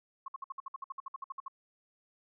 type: tone bursts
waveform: sine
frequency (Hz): 1083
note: C#6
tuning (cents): -41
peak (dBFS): -37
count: 16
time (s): 0.26-1.482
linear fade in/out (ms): 5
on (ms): 22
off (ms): 58
effects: none